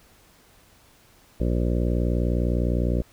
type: harmonic tone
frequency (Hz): 59.9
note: A#1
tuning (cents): +48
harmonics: 1 / 2 / 3 / 4 / 5 / 6 / 7 / 8 / 9 / 10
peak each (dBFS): -23 / -28 / -29 / -31 / -33 / -33 / -41 / -35 / -35 / -39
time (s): 1.4-3.02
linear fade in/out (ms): 5
effects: pink hiss -56 dBFS RMS until 3.12 s